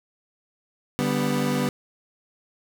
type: chord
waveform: 30% pulse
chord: G major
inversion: second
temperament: equal with one note detuned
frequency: 145.65 / 196 / 246.9 Hz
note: D3 / G3 / B3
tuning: -14 / 0 / 0 cents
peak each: -25 / -25 / -22 dBFS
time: 0.99-1.69 s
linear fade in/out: 0 ms
effects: none